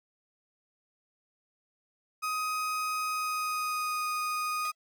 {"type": "tone with pitch glide", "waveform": "35% pulse", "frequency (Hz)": [1255, 1239.2], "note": ["D#6", "D#6"], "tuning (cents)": [15, -7], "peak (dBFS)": -28, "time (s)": [2.22, 4.72], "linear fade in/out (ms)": 20, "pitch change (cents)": -22, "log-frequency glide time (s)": [3.11, 4.09]}
{"type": "tone with exponential decay", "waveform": "5% pulse", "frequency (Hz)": 659, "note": "E5", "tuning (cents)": -1, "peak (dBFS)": -29, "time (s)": [4.65, 4.75], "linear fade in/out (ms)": 1, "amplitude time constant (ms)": 20}
{"effects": []}